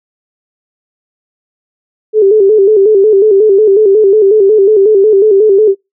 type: tone with vibrato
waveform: sine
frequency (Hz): 410.7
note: G#4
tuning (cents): -19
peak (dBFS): -3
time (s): 2.13-5.75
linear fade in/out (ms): 50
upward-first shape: square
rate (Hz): 5.5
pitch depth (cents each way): 87
effects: noise-tail reverb RT60 0.2 s tail -26 dB re dry